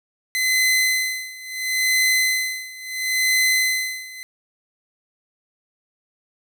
sawtooth tone with tremolo, 2038 Hz, C7, 46 cents flat, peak -12 dBFS, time 0.35-4.23 s, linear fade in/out 0 ms, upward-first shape sine, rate 0.73 Hz, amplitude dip 90%, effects none

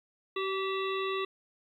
harmonic tone with a mistuned harmonic, 384.4 Hz, G4, 34 cents flat, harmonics 1 / 3 / 5 / 7 / 9 / 10, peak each -32 / -35 / -42 / -40 / -45 / -44 dBFS, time 0.36-1.25 s, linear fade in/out 5 ms, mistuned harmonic 5, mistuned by +39 cents, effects 11-bit

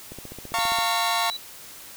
click train, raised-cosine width 2 ms, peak -25 dBFS, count 11, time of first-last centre 0.12-0.787 s, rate 15 Hz
sawtooth chord, Bb minor, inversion second, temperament equal with one note detuned, 698.5 / 909.5 / 1108.7 Hz, F5 / Bb5 / Db6, 0 / -43 / 0 cents, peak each -23 dBFS, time 0.54-1.3 s, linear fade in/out 0 ms
triangle tone, 3943 Hz, B7, 4 cents flat, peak -28 dBFS, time 0.59-1.37 s, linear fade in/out 5 ms
effects white hiss -43 dBFS RMS until 1.96 s

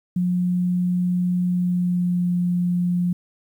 sine tone with pitch glide, 179.1 to 176.94 Hz, F3 to F3, +44 to +23 cents, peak -18 dBFS, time 0.16-3.13 s, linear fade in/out 5 ms, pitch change -21 cents, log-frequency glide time 1.48-2.33 s, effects 9-bit

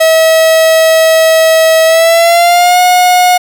45% pulse tone with pitch glide, 644 to 722.9 Hz, E5 to F#5, -41 to -40 cents, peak -4 dBFS, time 0-3.38 s, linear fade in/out 10 ms, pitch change +201 cents, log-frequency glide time 1.85-2.8 s, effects none

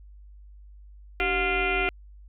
sine tone with frequency modulation, 1396.9 Hz, F6, in tune, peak -22 dBFS, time 1.2-1.89 s, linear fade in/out 0 ms, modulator 338 Hz, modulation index 4, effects added 50 Hz sine -45 dBFS peak until 2.28 s

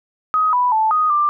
sine tone with pitch steps, 1259 / 988 / 876 / 1245 / 1185 Hz, D#6 / B5 / A5 / D#6 / D6, +20 / 0 / -8 / +1 / +15 cents, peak -13 dBFS, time 0.34-1.29 s, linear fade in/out 0 ms, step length 190 ms, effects none

